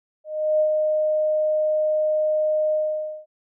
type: tone with ADSR envelope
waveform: sine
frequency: 616 Hz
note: D#5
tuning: 17 cents flat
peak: -15 dBFS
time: 0.24-3.26 s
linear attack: 360 ms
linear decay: 82 ms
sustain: -3 dB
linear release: 530 ms
effects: none